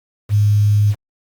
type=tone with quantisation; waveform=sine; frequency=103.83 Hz; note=G#2; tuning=in tune; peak=-10 dBFS; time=0.29-0.95 s; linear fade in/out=50 ms; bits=6; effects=Opus 48 kbps